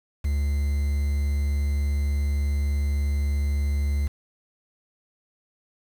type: tone with quantisation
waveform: triangle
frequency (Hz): 71.7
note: D2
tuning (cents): -41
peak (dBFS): -19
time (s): 0.24-4.08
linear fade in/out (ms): 10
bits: 7
effects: none